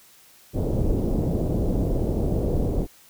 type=low-pass noise; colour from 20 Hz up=pink; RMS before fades=-23 dBFS; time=0.53-2.87 s; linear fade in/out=50 ms; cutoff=540 Hz; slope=24 dB/octave; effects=white hiss -53 dBFS RMS until 3.09 s